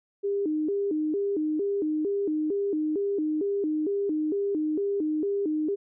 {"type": "tone with vibrato", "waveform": "sine", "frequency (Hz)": 351.3, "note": "F4", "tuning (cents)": 10, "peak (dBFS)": -24, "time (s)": [0.23, 5.76], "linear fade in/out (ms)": 20, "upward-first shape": "square", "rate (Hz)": 2.2, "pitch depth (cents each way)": 230, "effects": []}